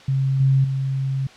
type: tone with level steps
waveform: sine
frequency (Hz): 134.7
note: C#3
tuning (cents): -49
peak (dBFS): -17 / -13 / -20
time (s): 0.08-1.27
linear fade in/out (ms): 5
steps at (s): 0.4 / 0.64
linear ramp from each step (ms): 5
effects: white hiss -45 dBFS RMS until 1.36 s + low-pass 4000 Hz 12 dB/octave

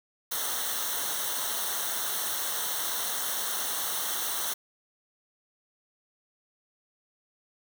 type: noise with comb filter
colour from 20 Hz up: white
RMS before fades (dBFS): -31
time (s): 0.31-4.54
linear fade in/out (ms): 10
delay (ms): 0.41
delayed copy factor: -0.8
effects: none

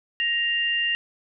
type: tone pair together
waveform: sine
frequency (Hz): 1876.7 / 2794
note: A#6 / F7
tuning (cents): +11 / 0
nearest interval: perfect fifth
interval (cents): 689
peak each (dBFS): -25 / -23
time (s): 0.2-0.95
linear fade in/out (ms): 0
effects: none

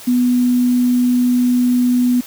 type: tone with quantisation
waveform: sine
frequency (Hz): 246.9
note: B3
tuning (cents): 0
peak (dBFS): -11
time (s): 0.07-2.21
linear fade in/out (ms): 10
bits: 6
effects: white hiss -36 dBFS RMS until 2.26 s

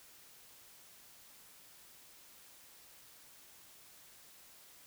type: silence
effects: white hiss -59 dBFS RMS until 4.86 s

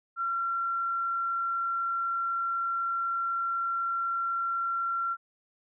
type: tone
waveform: sine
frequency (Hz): 1366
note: F6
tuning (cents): -39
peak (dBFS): -27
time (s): 0.16-5.17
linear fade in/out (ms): 50
effects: none

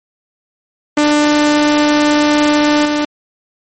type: tone with level steps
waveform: sawtooth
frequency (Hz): 297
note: D4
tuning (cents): +20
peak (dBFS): -5 / -9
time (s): 0.97-3.05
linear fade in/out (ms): 5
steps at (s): 2.85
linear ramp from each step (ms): 5
effects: MP3 32 kbps

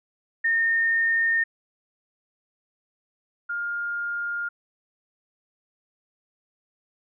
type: tone pair in turn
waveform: sine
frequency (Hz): 1828 / 1410.8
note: A#6 / F6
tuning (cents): -34 / +17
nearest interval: major third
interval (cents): 449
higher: first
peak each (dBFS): -19 / -26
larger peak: first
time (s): 0.44-1.44 / 3.49-4.49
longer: neither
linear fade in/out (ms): 10
effects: none

